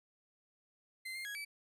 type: tone with pitch steps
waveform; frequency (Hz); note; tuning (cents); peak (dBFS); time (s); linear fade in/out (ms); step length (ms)
35% pulse; 2072 / 2113 / 1658 / 2303; C7 / C7 / G#6 / D7; -17 / +16 / -3 / -34; -39; 1.05-1.45; 10; 100
effects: resampled to 32000 Hz